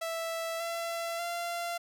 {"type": "tone with pitch steps", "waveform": "sawtooth", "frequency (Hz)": [659.3, 673.5, 688.1], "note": ["E5", "E5", "F5"], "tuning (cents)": [0, 37, -26], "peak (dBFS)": -29, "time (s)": [0.01, 1.78], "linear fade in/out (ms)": 10, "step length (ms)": 590, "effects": []}